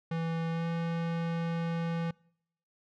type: tone with pitch glide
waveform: square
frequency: 164.81 to 167.11 Hz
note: E3 to E3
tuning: 0 to +24 cents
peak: -31 dBFS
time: 0.11-2.11 s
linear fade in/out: 5 ms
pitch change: +24 cents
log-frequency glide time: 0.51-0.66 s
effects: noise-tail reverb RT60 0.7 s tail -26 dB re dry + low-pass 3000 Hz 12 dB/octave